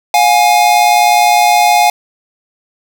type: tone pair together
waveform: square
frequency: 711.4 / 830.6 Hz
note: F5 / G#5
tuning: +32 / 0 cents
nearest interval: minor third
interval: 268 cents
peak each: -10 dBFS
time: 0.14-1.9 s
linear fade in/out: 2 ms
effects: none